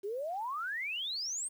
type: exponential sweep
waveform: sine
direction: up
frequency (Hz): 380 to 8870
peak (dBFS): -34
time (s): 0.03-1.49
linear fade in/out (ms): 20
effects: 10-bit